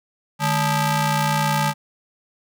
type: ring-modulated tone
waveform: sawtooth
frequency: 360.6 Hz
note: F#4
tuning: 45 cents flat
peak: -11 dBFS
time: 0.39-1.74 s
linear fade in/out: 50 ms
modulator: 511 Hz
effects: none